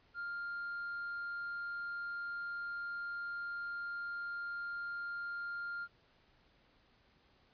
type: tone with tanh clipping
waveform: triangle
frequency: 1400 Hz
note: F6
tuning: 4 cents sharp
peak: -39 dBFS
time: 0.14-5.88 s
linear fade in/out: 50 ms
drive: 6 dB
effects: pink hiss -69 dBFS RMS until 7.53 s + resampled to 11025 Hz